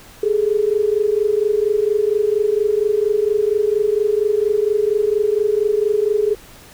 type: tone pair together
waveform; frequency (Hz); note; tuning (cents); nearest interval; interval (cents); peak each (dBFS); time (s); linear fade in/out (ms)
sine; 408 / 432.3; G#4 / A4; -31 / -31; minor second; 100; -17; 0.23-6.35; 5
effects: pink hiss -43 dBFS RMS until 6.73 s